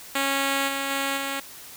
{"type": "tone with level steps", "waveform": "5% pulse", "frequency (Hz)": 274.9, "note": "C#4", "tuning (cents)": -14, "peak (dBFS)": [-11, -15, -13, -16], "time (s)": [0.15, 1.4], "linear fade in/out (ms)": 5, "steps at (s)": [0.67, 0.89, 1.16], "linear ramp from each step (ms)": 20, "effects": ["white hiss -43 dBFS RMS until 1.76 s"]}